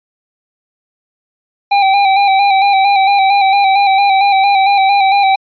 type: tone with vibrato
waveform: square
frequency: 788 Hz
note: G5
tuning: 9 cents sharp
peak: -8 dBFS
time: 1.71-5.36 s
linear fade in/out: 10 ms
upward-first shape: square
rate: 4.4 Hz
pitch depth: 36 cents each way
effects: resampled to 11025 Hz